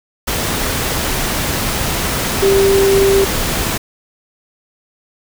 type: tone in noise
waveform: sine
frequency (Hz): 392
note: G4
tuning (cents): 0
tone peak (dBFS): -9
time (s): 2.42-3.25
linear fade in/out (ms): 10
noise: pink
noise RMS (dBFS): -18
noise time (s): 0.27-3.78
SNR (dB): +6
effects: none